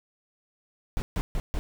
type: noise bursts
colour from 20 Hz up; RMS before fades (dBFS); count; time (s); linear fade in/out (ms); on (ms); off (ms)
brown; -27; 4; 0.97-1.59; 0; 50; 140
effects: none